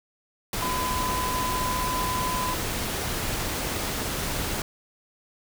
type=tone in noise; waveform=sine; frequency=1008 Hz; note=B5; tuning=35 cents sharp; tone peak=-27 dBFS; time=0.62-2.54 s; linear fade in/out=2 ms; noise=pink; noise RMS=-29 dBFS; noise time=0.53-4.62 s; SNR=-1 dB; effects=none